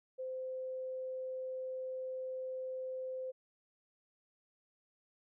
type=tone; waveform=sine; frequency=517 Hz; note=C5; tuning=21 cents flat; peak=-38 dBFS; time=0.18-3.32 s; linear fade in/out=20 ms; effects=none